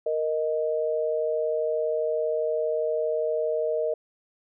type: tone pair together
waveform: sine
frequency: 466.2 / 623.7 Hz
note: A#4 / D#5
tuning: 0 / +4 cents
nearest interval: perfect fourth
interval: 504 cents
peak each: -26 / -26 dBFS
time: 0.06-3.94 s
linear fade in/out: 5 ms
effects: none